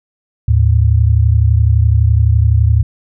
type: tone pair together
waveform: sine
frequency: 76.86 / 108.7 Hz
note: D#2 / A2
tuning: -21 / -21 cents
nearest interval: tritone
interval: 600 cents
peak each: -10 dBFS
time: 0.48-2.83 s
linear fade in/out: 5 ms
effects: none